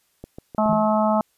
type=clicks; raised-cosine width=2 ms; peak=-22 dBFS; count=5; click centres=0.24 / 0.385 / 0.548 / 0.66 / 0.73 s
type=harmonic tone; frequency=215.1 Hz; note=A3; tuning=39 cents flat; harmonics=1 / 3 / 4 / 5 / 6; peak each=-21 / -21 / -23 / -28 / -28 dBFS; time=0.58-1.21 s; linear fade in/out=2 ms
type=tone with exponential decay; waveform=sine; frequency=164.8 Hz; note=E3; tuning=in tune; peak=-21 dBFS; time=0.69-1.01 s; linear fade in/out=5 ms; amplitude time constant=68 ms
effects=white hiss -66 dBFS RMS until 1.37 s + resampled to 32000 Hz